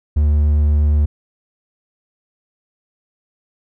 triangle tone, 74.3 Hz, D2, 21 cents sharp, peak -9 dBFS, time 0.16-1.06 s, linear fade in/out 10 ms, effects none

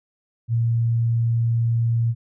sine tone, 116.1 Hz, A#2, 7 cents flat, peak -17 dBFS, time 0.48-2.15 s, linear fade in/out 50 ms, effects none

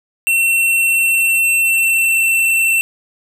square tone with pitch glide, 2710 to 2691 Hz, E7 to E7, +47 to +35 cents, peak -12 dBFS, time 0.27-2.81 s, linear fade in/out 0 ms, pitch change -12 cents, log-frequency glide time 0.8-2.18 s, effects none

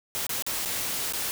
white noise with dropouts, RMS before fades -30 dBFS, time 0.15-1.31 s, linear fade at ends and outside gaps 0 ms, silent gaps 0.267-0.293 / 0.423-0.465 / 0.651-0.657 / 1.124-1.135 s, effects none

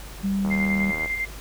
sine tone, 196.1 Hz, G3, 1 cent sharp, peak -21 dBFS, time 0.23-0.92 s, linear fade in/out 20 ms
click train, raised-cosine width 1 ms, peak -19 dBFS, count 49, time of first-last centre 0.45-1.059 s, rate 78.8 Hz
sine tone with tremolo, 2095 Hz, C7, 2 cents sharp, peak -23 dBFS, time 0.5-1.26 s, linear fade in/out 20 ms, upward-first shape square, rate 10 Hz, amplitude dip 40%
effects added 50 Hz sine -38 dBFS peak until 1.4 s + pink hiss -42 dBFS RMS until 1.4 s

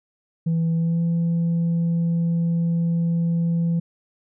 sine tone with pitch glide, 164.81 to 168.37 Hz, E3 to E3, 0 to +37 cents, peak -16 dBFS, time 0.46-3.8 s, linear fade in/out 10 ms, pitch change +37 cents, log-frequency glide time 0.75-1.01 s, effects tanh soft clip ceiling -17 dBFS

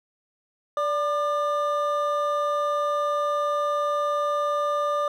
triangle tone pair together, 582.9 / 1200 Hz, D5 / D6, -13 / +37 cents, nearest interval octave + minor second, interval 1250 cents, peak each -23 dBFS, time 0.77-5.08 s, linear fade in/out 2 ms, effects none

